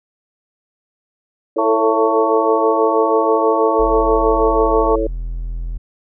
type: chord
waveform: sine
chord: A major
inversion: second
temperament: equal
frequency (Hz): 329.6 / 440 / 554.4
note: E4 / A4 / C#5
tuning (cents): 0 / 0 / 0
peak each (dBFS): -21 / -20 / -21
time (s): 1.56-5.07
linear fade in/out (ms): 5
type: harmonic tone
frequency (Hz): 223.1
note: A3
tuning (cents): +24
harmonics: 2 / 3 / 4 / 5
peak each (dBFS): -17 / -21 / -20 / -20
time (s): 1.58-4.96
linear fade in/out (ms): 10
type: tone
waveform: triangle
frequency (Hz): 41.82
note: E1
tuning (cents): +26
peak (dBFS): -19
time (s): 3.79-5.78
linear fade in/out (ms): 10
effects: none